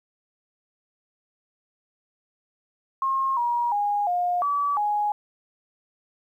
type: tone with pitch steps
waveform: sine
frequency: 1073 / 954 / 821 / 711 / 1147 / 832 Hz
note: C6 / A#5 / G#5 / F5 / D6 / G#5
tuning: +43 / +40 / -20 / +31 / -41 / +3 cents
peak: -21 dBFS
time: 3.02-5.12 s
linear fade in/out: 2 ms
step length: 350 ms
effects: 10-bit